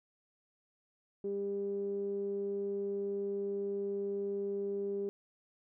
sawtooth tone with low-pass filter, 199.8 Hz, G3, 33 cents sharp, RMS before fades -36 dBFS, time 1.24-5.09 s, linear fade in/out 0 ms, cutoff 400 Hz, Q 7.9, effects none

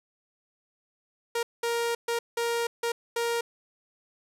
sawtooth tone bursts at uneven times, 468.3 Hz, A#4, 8 cents sharp, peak -22 dBFS, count 6, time 1.35-1.43 / 1.63-1.95 / 2.08-2.19 / 2.37-2.67 / 2.83-2.92 / 3.16-3.41 s, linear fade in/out 5 ms, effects resampled to 32000 Hz + 9-bit

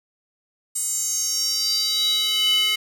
square tone with high-pass filter sweep, 427.4 Hz, G#4, 50 cents sharp, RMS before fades -22 dBFS, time 0.75-2.76 s, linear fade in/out 10 ms, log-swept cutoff 8200 to 2600 Hz, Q 6.5, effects none

